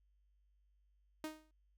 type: tone with exponential decay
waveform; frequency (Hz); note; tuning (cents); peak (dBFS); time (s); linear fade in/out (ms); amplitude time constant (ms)
sawtooth; 311.1; D#4; 0; -35; 1.24-1.51; 2; 57
effects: added 50 Hz sine -70 dBFS peak until 1.77 s